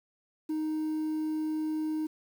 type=tone; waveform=sine; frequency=311.1 Hz; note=D#4; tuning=in tune; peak=-26 dBFS; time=0.49-2.07 s; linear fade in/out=10 ms; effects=tanh soft clip ceiling -28 dBFS + 9-bit